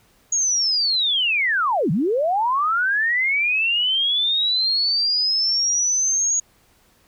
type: linear two-way sweep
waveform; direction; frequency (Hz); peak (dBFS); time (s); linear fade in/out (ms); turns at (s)
sine; down then up; 6720 to 137.4 to 6720; -17; 0.32-6.4; 5; 1.91
effects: pink hiss -58 dBFS RMS until 7.07 s